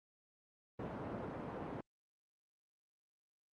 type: band-pass noise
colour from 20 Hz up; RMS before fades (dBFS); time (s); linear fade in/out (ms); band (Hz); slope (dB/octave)
pink; -44; 0.79-1.81; 5; 130 to 1000; 12
effects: Opus 32 kbps